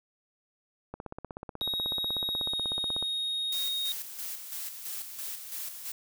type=click train; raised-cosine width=1 ms; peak=-24 dBFS; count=35; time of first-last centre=0.94-3.026 s; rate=16.3 Hz
type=tone with pitch glide; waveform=triangle; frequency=3779 to 3736 Hz; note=A#7 to A#7; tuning=+23 to +3 cents; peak=-28 dBFS; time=1.61-3.92 s; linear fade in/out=0 ms; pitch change=-20 cents; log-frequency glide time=2.29-2.62 s
type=noise with tremolo; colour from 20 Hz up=blue; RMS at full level=-37 dBFS; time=3.52-5.92 s; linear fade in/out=5 ms; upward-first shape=square; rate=3 Hz; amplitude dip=50%
effects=none